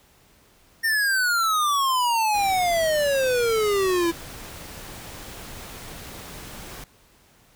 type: exponential sweep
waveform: square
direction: down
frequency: 1835 to 330.7 Hz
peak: -20 dBFS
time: 0.83-4.12 s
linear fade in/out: 20 ms
type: noise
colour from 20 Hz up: pink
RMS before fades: -39 dBFS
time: 2.34-6.84 s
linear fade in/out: 2 ms
effects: pink hiss -57 dBFS RMS until 7.55 s